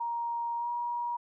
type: tone with pitch glide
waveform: sine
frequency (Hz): 939 to 954.9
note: A#5 to A#5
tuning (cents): +12 to +41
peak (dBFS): -30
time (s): 0-1.17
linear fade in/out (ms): 10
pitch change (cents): +29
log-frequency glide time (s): 0.57-0.69
effects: none